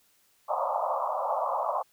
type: band-pass noise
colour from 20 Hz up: pink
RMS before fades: -29 dBFS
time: 0.48-1.83 s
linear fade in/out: 20 ms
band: 540 to 1200 Hz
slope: 96 dB/octave
effects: white hiss -66 dBFS RMS until 1.92 s